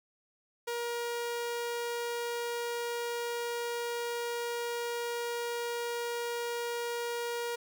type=tone; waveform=sawtooth; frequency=474.2 Hz; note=A#4; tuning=30 cents sharp; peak=-29 dBFS; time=0.67-7.56 s; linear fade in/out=10 ms; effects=11-bit